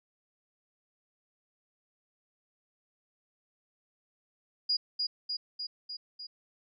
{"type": "tone with echo", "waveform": "sine", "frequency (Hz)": 4874, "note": "D#8", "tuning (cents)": -37, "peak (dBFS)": -25, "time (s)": [4.69, 4.77], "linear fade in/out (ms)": 10, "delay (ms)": 300, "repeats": 5, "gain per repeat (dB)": -3, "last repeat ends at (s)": 6.27, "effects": []}